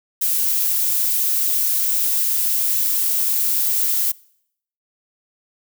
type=noise; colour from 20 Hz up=violet; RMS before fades=-19 dBFS; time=0.21-4.12 s; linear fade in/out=10 ms; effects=noise-tail reverb RT60 0.7 s tail -24 dB re dry